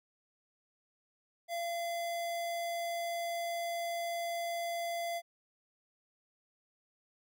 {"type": "tone", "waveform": "square", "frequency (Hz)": 683, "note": "F5", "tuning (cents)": -39, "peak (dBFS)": -35, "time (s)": [1.48, 5.22], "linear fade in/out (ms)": 50, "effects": []}